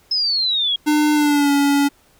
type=exponential sweep; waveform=sine; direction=down; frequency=5200 to 3251 Hz; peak=-16 dBFS; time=0.11-0.76 s; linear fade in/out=5 ms
type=tone with pitch glide; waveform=square; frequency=300 to 283.2 Hz; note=D4 to C#4; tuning=+37 to +37 cents; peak=-14 dBFS; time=0.86-1.89 s; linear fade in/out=20 ms; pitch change=-100 cents; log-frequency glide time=1.14-1.51 s
effects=pink hiss -55 dBFS RMS until 2.19 s